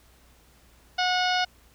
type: harmonic tone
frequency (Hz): 729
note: F#5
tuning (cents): -26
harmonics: 1 / 2 / 3 / 4 / 5 / 6 / 7 / 8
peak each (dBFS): -25 / -28 / -33 / -31 / -34 / -35 / -33 / -44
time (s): 0.98-1.45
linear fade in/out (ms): 10
effects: added 60 Hz sine -59 dBFS peak until 1.74 s + pink hiss -59 dBFS RMS until 1.74 s